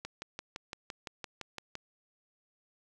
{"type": "click train", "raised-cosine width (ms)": 0.2, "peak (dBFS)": -22, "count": 11, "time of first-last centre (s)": [0.05, 1.754], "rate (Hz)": 5.87, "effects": []}